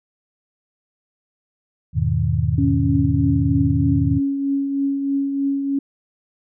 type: chord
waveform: sine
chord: E major seventh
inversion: none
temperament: equal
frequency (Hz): 82.41 / 103.83 / 123.47 / 155.56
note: E2 / G#2 / B2 / D#3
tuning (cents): 0 / 0 / 0 / 0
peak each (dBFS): -22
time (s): 1.93-4.21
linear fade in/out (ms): 50
type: tone with tremolo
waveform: sine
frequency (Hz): 277.2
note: C#4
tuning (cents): 0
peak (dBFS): -16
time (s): 2.58-5.79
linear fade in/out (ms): 5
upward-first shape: triangle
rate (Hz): 3.2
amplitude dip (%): 45
effects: none